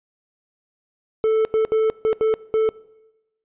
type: tone bursts at uneven times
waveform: triangle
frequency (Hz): 439.6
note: A4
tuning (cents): -2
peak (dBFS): -13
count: 6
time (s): 1.24-1.45 / 1.54-1.65 / 1.72-1.9 / 2.05-2.13 / 2.21-2.34 / 2.54-2.69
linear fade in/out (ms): 0
effects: noise-tail reverb RT60 1.0 s tail -21 dB re dry + resampled to 8000 Hz